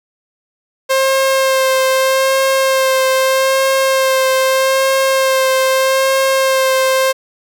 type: tone with vibrato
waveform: sawtooth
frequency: 530 Hz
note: C5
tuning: 22 cents sharp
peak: -7 dBFS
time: 0.89-7.13 s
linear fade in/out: 20 ms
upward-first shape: sine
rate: 0.8 Hz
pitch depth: 16 cents each way
effects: none